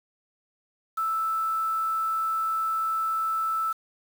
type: tone with quantisation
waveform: sine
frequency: 1318.5 Hz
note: E6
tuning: in tune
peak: -24 dBFS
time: 0.97-3.73 s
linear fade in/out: 10 ms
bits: 7
effects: none